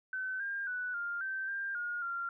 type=tone with pitch steps; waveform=sine; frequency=1523 / 1604 / 1485 / 1402 / 1553 / 1592 / 1430 / 1384 Hz; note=F#6 / G6 / F#6 / F6 / G6 / G6 / F6 / F6; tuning=+50 / +39 / +6 / +6 / -17 / +26 / +41 / -16 cents; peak=-34 dBFS; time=0.13-2.29 s; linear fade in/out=2 ms; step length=270 ms; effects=none

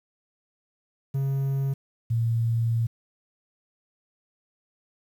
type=tone pair in turn; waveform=triangle / sine; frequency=136.5 / 115.29 Hz; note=C#3 / A#2; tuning=-26 / -19 cents; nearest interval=minor third; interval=293 cents; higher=first; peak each=-21 / -21 dBFS; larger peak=neither; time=1.14-1.74 / 2.1-2.87 s; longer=second; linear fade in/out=10 ms; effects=9-bit

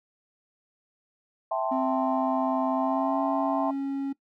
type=chord; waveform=sine; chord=A minor seventh; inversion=second; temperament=equal; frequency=659.3 / 784 / 880 / 1046.5 Hz; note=E5 / G5 / A5 / C6; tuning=0 / 0 / 0 / 0 cents; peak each=-28 / -31 / -32 / -33 dBFS; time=1.51-3.71 s; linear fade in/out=5 ms
type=tone with pitch glide; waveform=triangle; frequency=261.6 to 274.9 Hz; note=C4 to C#4; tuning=0 to -14 cents; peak=-25 dBFS; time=1.71-4.13 s; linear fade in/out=10 ms; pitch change=+86 cents; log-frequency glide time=2.74-3.22 s
effects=noise-tail reverb RT60 0.1 s tail -20 dB re dry

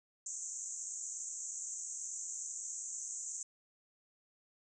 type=band-pass noise; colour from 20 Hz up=pink; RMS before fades=-43 dBFS; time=0.26-3.43 s; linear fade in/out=2 ms; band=6300 to 7800 Hz; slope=96 dB/octave; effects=none

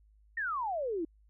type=exponential sweep; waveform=sine; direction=down; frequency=1887 to 309.2 Hz; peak=-31 dBFS; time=0.37-1.05 s; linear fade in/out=5 ms; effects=added 52 Hz sine -60 dBFS peak until 1.29 s

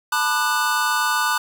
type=chord; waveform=square; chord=B minor seventh; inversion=third; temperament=equal with one note detuned; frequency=880 / 987.8 / 1200 / 1480 Hz; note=A5 / B5 / D6 / F#6; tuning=0 / 0 / +37 / 0 cents; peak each=-27 / -26 / -24 / -23 dBFS; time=0.12-1.38 s; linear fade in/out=5 ms; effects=9-bit

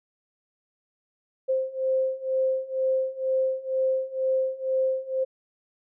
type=beating tone pair; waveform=sine; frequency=523.3 / 525.4 Hz; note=C5 / C5; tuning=0 / +7 cents; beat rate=2.1 Hz; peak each=-27 / -25 dBFS; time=1.48-5.25 s; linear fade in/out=20 ms; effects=none

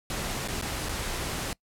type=noise with dropouts; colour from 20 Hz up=pink; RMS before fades=-32 dBFS; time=0.1-1.53 s; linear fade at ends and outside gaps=1 ms; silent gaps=0.477-0.484 / 0.614-0.623 / 0.887-0.892 s; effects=noise-tail reverb RT60 0.1 s tail -24 dB re dry + low-pass 12000 Hz 12 dB/octave

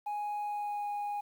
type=tone with pitch glide; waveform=sine; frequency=830.6 to 823 Hz; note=G#5 to G#5; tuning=0 to -16 cents; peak=-30 dBFS; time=0.06-1.21 s; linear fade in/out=10 ms; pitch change=-16 cents; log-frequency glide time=0.42-0.89 s; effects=tanh soft clip ceiling -32 dBFS + 10-bit

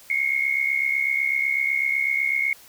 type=tone pair together; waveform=sine; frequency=2149 / 2217 Hz; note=C7 / C#7; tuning=+46 / 0 cents; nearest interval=minor second; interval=54 cents; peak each=-22 / -24 dBFS; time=0.1-2.53 s; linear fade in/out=2 ms; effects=white hiss -49 dBFS RMS until 2.68 s

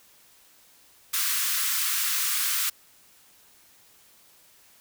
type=high-pass noise; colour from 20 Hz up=white; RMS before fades=-26 dBFS; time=1.13-2.7 s; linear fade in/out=10 ms; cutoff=1100 Hz; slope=48 dB/octave; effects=white hiss -57 dBFS RMS until 4.8 s

